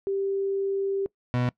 sine / 30% pulse tone pair in turn, 392.4 / 123.6 Hz, G4 / B2, +2 / +2 cents, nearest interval octave + minor sixth, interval 2000 cents, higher first, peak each -24 / -20 dBFS, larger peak second, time 0.07-1.06 / 1.34-1.49 s, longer first, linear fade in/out 0 ms, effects noise-tail reverb RT60 0.1 s tail -22 dB re dry + low-pass 3000 Hz 12 dB/octave

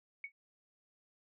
sine tone with exponential decay, 2229 Hz, C#7, 9 cents sharp, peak -36 dBFS, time 0.24-0.32 s, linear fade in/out 2 ms, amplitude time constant 17 ms, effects none

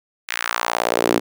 sawtooth tone with high-pass filter sweep, 58.5 Hz, A#1, 7 cents sharp, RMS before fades -21 dBFS, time 0.28-1.2 s, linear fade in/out 20 ms, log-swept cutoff 2100 to 290 Hz, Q 1.9, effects none

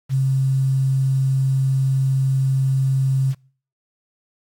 sine tone with quantisation, 133.7 Hz, C3, 38 cents sharp, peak -15 dBFS, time 0.09-3.35 s, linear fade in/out 50 ms, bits 7, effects noise-tail reverb RT60 0.5 s tail -26 dB re dry + AAC 64 kbps

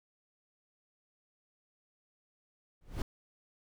brown noise with exponential growth, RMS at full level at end -27 dBFS, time 2.81-3.02 s, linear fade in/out 2 ms, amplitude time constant 44 ms, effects none

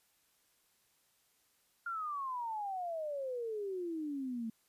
sine exponential sweep, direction down, 1412 to 220 Hz, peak -36 dBFS, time 1.86-4.5 s, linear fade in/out 5 ms, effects white hiss -73 dBFS RMS until 4.68 s + resampled to 32000 Hz

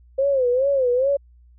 sine tone with vibrato, 523.3 Hz, C5, in tune, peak -16 dBFS, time 0.18-1.17 s, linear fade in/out 10 ms, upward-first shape sine, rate 2.4 Hz, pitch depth 130 cents each way, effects added 60 Hz sine -48 dBFS peak until 1.58 s

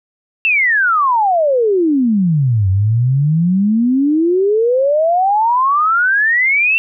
sine exponential two-way sweep, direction down then up, 2721 to 92.5 to 2721 Hz, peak -10 dBFS, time 0.45-6.78 s, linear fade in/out 0 ms, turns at 2.69 s, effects none

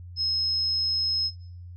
sine tone, 5160 Hz, E8, 38 cents flat, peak -23 dBFS, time 0.16-1.31 s, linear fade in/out 50 ms, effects noise-tail reverb RT60 0.6 s tail -22 dB re dry + added 88 Hz sine -39 dBFS peak until 1.76 s

